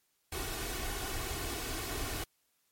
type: noise with comb filter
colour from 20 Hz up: pink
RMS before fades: -37 dBFS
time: 0.32-2.24 s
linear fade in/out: 5 ms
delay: 2.7 ms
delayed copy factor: +0.6
effects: white hiss -75 dBFS RMS until 2.71 s + MP3 64 kbps